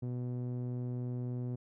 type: tone with low-pass filter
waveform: sawtooth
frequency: 123.47 Hz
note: B2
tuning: in tune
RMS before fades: -37 dBFS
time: 0.02-1.56 s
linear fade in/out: 10 ms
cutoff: 350 Hz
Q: 0.77
effects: none